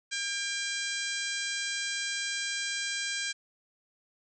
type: harmonic tone with a mistuned harmonic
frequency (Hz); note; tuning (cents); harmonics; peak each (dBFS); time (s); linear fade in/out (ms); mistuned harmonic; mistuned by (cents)
804; G5; +44; 2 / 3 / 4 / 5 / 6 / 7 / 8 / 9 / 10; -36 / -38 / -39 / -40 / -41 / -41 / -42 / -43 / -43; 0.11-3.33; 20; 3; -30
effects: none